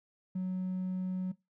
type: tone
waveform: triangle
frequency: 185 Hz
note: F#3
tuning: in tune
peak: -28 dBFS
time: 0.35-1.32 s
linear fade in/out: 10 ms
effects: noise-tail reverb RT60 0.2 s tail -21 dB re dry + tanh soft clip ceiling -28 dBFS